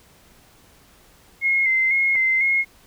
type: tone with vibrato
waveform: sine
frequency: 2115 Hz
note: C7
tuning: 18 cents sharp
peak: -16 dBFS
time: 1.41-2.65 s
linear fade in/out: 50 ms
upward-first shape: square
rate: 2 Hz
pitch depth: 34 cents each way
type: click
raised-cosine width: 0.5 ms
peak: -23 dBFS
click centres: 2.154 s
effects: pink hiss -53 dBFS RMS until 2.86 s